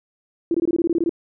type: tone bursts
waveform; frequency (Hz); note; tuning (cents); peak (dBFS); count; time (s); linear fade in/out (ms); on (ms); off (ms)
sine; 336.6; E4; +36; -16; 11; 0.51-1.094; 2; 34; 21
effects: none